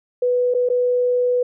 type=tone with dropouts; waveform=sine; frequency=493.9 Hz; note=B4; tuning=in tune; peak=-15 dBFS; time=0.22-1.43 s; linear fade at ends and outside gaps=5 ms; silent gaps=0.54-0.547 / 0.689-0.699 s; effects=none